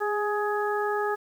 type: harmonic tone with a mistuned harmonic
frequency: 418.4 Hz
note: G#4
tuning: 13 cents sharp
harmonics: 1 / 2 / 3 / 4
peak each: -27 / -30 / -32 / -33 dBFS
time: 0-1.16 s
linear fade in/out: 20 ms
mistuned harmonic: 1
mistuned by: -20 cents
effects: 9-bit